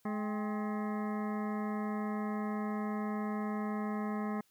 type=harmonic tone with a mistuned harmonic; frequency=211.8 Hz; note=G#3; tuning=34 cents sharp; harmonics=1 / 2 / 3 / 4 / 5 / 6 / 8 / 9 / 10; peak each=-34 / -43 / -47 / -44 / -45 / -48 / -53 / -53 / -56 dBFS; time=0.05-4.41 s; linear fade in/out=5 ms; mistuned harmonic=4; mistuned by=-100 cents; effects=white hiss -71 dBFS RMS until 4.5 s